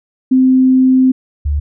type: tone pair in turn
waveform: sine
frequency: 259.2 / 72.74 Hz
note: C4 / D2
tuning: -16 / -16 cents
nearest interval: octave + minor seventh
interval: 2200 cents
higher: first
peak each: -6 / -12 dBFS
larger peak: first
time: 0.31-1.12 / 1.45-1.6 s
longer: first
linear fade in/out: 10 ms
effects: none